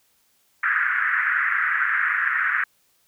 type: band-pass noise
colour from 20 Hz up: pink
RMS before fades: -22 dBFS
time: 0.63-2.64 s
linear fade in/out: 5 ms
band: 1400 to 1900 Hz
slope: 48 dB/octave
effects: white hiss -64 dBFS RMS until 3.07 s